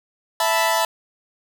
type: chord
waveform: sawtooth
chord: E suspended fourth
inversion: none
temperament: equal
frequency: 659.3 / 880 / 987.8 Hz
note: E5 / A5 / B5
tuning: 0 / 0 / 0 cents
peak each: -18 dBFS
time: 0.4-0.85 s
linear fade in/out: 2 ms
effects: none